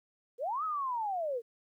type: linear two-way sweep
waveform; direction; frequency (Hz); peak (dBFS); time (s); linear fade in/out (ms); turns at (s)
sine; up then down; 440 to 1300 to 440; -31; 0.38-1.42; 50; 0.64
effects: 12-bit